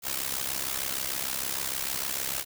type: noise with amplitude modulation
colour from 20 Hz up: white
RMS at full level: -28 dBFS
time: 0.02-2.45 s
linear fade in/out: 50 ms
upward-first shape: sine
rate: 66.6 Hz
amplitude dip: 80%
effects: none